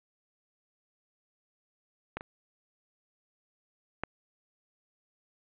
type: clicks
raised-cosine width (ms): 0.5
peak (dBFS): -19 / -26 / -16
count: 3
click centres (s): 2.17 / 2.209 / 4.036
effects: resampled to 8000 Hz + 7-bit

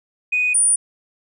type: tone pair in turn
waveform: sine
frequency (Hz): 2487 / 9390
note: D#7 / D9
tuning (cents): -1 / -1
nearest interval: octave + major seventh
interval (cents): 2300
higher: second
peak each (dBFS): -15 / -11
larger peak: second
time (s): 0.32-0.54 / 0.54-0.76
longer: neither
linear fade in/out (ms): 10
effects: tanh soft clip ceiling -10 dBFS

